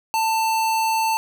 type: tone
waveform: square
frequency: 890 Hz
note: A5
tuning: 20 cents sharp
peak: -19 dBFS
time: 0.14-1.17 s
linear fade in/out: 0 ms
effects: none